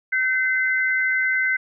sine tone pair together, 1538 / 2053 Hz, G6 / C7, -33 / -33 cents, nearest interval perfect fourth, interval 500 cents, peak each -21 dBFS, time 0.12-1.57 s, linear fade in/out 10 ms, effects none

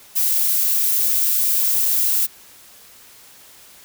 violet noise with high-pass filter sweep, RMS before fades -18 dBFS, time 0.15-2.27 s, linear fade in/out 20 ms, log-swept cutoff 400 to 250 Hz, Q 1.1, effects white hiss -46 dBFS RMS until 3.84 s

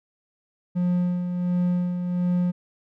triangle tone with tremolo, 178 Hz, F3, 33 cents sharp, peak -17 dBFS, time 0.75-2.52 s, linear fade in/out 20 ms, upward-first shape sine, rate 1.4 Hz, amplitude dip 50%, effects none

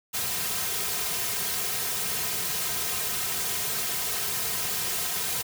white noise with comb filter, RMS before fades -29 dBFS, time 0.13-5.43 s, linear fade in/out 20 ms, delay 3.5 ms, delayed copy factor -0.9, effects none

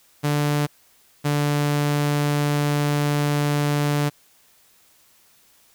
sawtooth tone pair in turn, 146.83 / 146.15 Hz, D3 / D3, 0 / -8 cents, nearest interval unison, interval 8 cents, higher first, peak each -15 dBFS, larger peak neither, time 0.23-0.67 / 1.24-4.1 s, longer second, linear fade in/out 20 ms, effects white hiss -57 dBFS RMS until 5.74 s

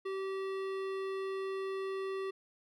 sine tone with hard clipping, 385.6 Hz, G4, 28 cents flat, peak -37 dBFS, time 0.05-2.31 s, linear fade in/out 10 ms, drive 15 dB, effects none

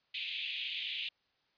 white band-pass noise, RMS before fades -39 dBFS, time 0.14-1.09 s, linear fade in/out 5 ms, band 2400 to 3600 Hz, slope 48 dB/octave, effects white hiss -75 dBFS RMS until 1.57 s + resampled to 11025 Hz

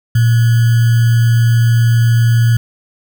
sine tone with sample-and-hold, 116.2 Hz, A#2, 5 cents flat, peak -7 dBFS, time 0.15-2.57 s, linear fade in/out 5 ms, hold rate 1575 Hz, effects none

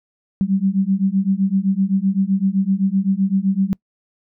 sine beating tone pair, 189.6 / 197.4 Hz, F#3 / G3, +43 / +12 cents, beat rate 7.8 Hz, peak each -18 dBFS, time 0.41-3.73 s, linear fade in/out 0 ms, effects noise-tail reverb RT60 0.1 s tail -26 dB re dry

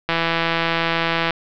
click train, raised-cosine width 0.3 ms, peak -3 dBFS, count 203, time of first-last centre 0.09-1.307 s, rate 166 Hz, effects low-pass 4000 Hz 12 dB/octave

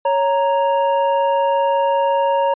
triangle tone pair together, 554.3 / 932.3 Hz, C#5 / A#5, 0 / 0 cents, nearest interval major sixth, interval 900 cents, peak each -15 dBFS, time 0.05-2.54 s, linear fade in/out 5 ms, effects resampled to 8000 Hz

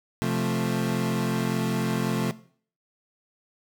30% pulse chord, F major, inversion second, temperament equal, 130.81 / 174.61 / 220 Hz, C3 / F3 / A3, 0 / 0 / 0 cents, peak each -26 dBFS, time 0.22-2.31 s, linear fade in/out 0 ms, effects noise-tail reverb RT60 0.5 s tail -17 dB re dry

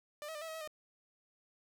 sawtooth tone with pitch steps, 595 / 640 / 599 / 650 / 636 / 644 / 613 Hz, D5 / D#5 / D5 / E5 / D#5 / E5 / D#5, +22 / +49 / +34 / -24 / +38 / -41 / -26 cents, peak -38 dBFS, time 0.22-0.675 s, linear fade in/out 0 ms, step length 65 ms, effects none

